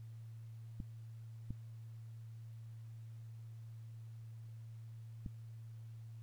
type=clicks; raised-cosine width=5 ms; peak=-30 dBFS; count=3; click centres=0.802 / 1.506 / 5.262 s; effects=added 113 Hz sine -48 dBFS peak until 6.22 s + pink hiss -73 dBFS RMS until 6.22 s